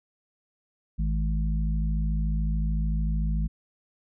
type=harmonic tone; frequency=53.6 Hz; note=A1; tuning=45 cents flat; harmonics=1 / 3 / 4; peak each=-24 / -30 / -36 dBFS; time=0.98-3.48 s; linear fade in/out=20 ms; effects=none